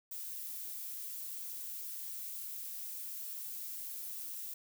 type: noise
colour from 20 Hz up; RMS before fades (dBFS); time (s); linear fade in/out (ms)
violet; -43; 0.11-4.54; 5
effects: none